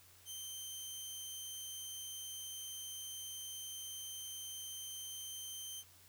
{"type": "tone", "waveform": "15% pulse", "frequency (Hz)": 3115, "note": "G7", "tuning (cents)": -12, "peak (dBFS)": -37, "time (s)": [0.25, 5.84], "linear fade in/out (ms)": 50, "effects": ["added 91 Hz sine -68 dBFS peak until 6.08 s", "white hiss -63 dBFS RMS until 6.08 s"]}